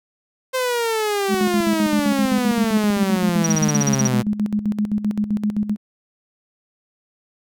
sawtooth exponential sweep, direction down, 523.3 to 121.4 Hz, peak -15 dBFS, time 0.53-4.23 s, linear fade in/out 20 ms
sine tone with tremolo, 209.4 Hz, G#3, 15 cents sharp, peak -16 dBFS, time 1.28-5.77 s, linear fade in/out 50 ms, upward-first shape square, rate 7.7 Hz, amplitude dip 70%
sine tone bursts, 5770 Hz, F#8, 44 cents flat, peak -18 dBFS, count 11, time 3.44-4.074 s, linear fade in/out 5 ms, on 24 ms, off 37 ms
effects none

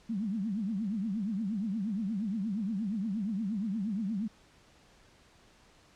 sine tone with vibrato, 207.5 Hz, G#3, 1 cent flat, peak -30 dBFS, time 0.09-4.28 s, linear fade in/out 10 ms, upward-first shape triangle, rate 8.5 Hz, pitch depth 240 cents each way, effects pink hiss -61 dBFS RMS until 5.95 s + low-pass 7000 Hz 12 dB/octave

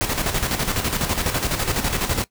pink noise with tremolo, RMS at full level -21 dBFS, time 0.01-2.24 s, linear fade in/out 0 ms, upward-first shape square, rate 12 Hz, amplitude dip 55%, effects noise-tail reverb RT60 0.1 s tail -18 dB re dry

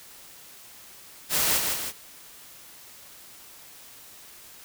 white noise with echo, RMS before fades -24 dBFS, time 1.29-1.61 s, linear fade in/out 50 ms, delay 160 ms, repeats 2, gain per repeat -4 dB, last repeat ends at 1.93 s, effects white hiss -48 dBFS RMS until 4.64 s

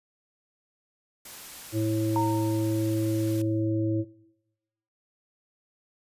white noise, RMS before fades -43 dBFS, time 1.25-3.42 s, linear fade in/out 5 ms
harmonic tone, 109.4 Hz, A2, 9 cents flat, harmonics 1 / 3 / 5, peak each -27 / -26 / -35 dBFS, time 1.72-4.05 s, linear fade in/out 50 ms
sine tone with exponential decay, 920 Hz, A#5, 23 cents flat, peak -23 dBFS, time 2.16-2.95 s, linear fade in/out 1 ms, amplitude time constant 170 ms
effects noise-tail reverb RT60 1.0 s tail -22 dB re dry + resampled to 32000 Hz

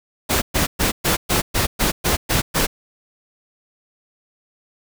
pink noise bursts, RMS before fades -18 dBFS, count 10, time 0.29-2.67 s, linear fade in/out 20 ms, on 130 ms, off 120 ms, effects none

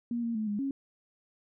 sine tone with pitch steps, 236.8 / 232.1 / 216.7 / 206.1 / 273.7 Hz, A#3 / A#3 / A3 / G#3 / C#4, +27 / -7 / -26 / -13 / -22 cents, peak -29 dBFS, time 0.11-0.71 s, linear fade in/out 2 ms, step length 120 ms, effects none

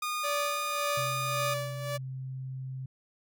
sawtooth tone, 1224 Hz, D#6, 29 cents flat, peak -27 dBFS, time 0.02-1.54 s, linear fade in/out 5 ms
sawtooth tone with tremolo, 579 Hz, D5, 25 cents flat, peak -26 dBFS, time 0.23-1.98 s, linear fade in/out 20 ms, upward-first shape sine, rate 1.8 Hz, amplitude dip 70%
sine tone with pitch glide, 130.1 to 131.16 Hz, C3 to C3, -9 to +5 cents, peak -35 dBFS, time 0.97-2.86 s, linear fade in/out 5 ms, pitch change +14 cents, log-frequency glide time 1.52-1.83 s
effects none

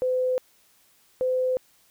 sine tone pair in turn, 509 / 511.2 Hz, C5 / C5, -48 / -40 cents, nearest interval unison, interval 8 cents, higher second, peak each -21 dBFS, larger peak neither, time 0.02-0.38 / 1.21-1.57 s, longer neither, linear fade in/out 0 ms, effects white hiss -61 dBFS RMS until 1.9 s

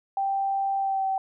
sine tone with pitch glide, 784 to 770.1 Hz, G5 to G5, 0 to -31 cents, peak -23 dBFS, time 0.17-1.18 s, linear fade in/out 2 ms, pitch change -31 cents, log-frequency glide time 0.78-1.06 s, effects none

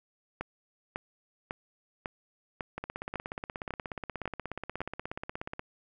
two click trains, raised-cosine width 0.5 ms, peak -19 / -21 dBFS, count 9 / 48, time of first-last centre 0.41-4.806 / 2.78-5.594 s, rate 1.82 / 16.7 Hz, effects none

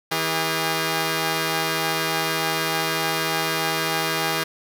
5% pulse tone pair together, 161.57 / 405.6 Hz, E3 / G#4, -34 / -41 cents, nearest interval octave + major third, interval 1593 cents, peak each -13 dBFS, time 0.11-4.44 s, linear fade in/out 10 ms, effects none

